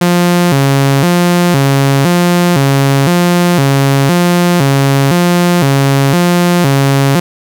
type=tone with vibrato; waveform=sawtooth; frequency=155.56 Hz; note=D#3; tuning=in tune; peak=-3 dBFS; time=0.01-7.2 s; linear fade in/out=5 ms; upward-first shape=square; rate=0.98 Hz; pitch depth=210 cents each way; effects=none